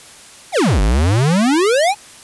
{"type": "exponential two-way sweep", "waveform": "square", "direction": "down then up", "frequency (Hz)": [864, 46.25, 864], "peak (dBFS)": -12, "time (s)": [0.52, 1.95], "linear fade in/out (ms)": 50, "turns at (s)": 0.81, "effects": ["white hiss -40 dBFS RMS until 2.23 s", "resampled to 24000 Hz"]}